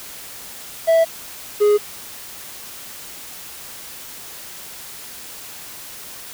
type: tone pair in turn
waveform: triangle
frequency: 657 / 415.9 Hz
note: E5 / G#4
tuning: -6 / +2 cents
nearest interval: minor sixth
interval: 792 cents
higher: first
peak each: -9 dBFS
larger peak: neither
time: 0.87-1.05 / 1.6-1.78 s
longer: neither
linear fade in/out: 20 ms
effects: white hiss -36 dBFS RMS until 6.33 s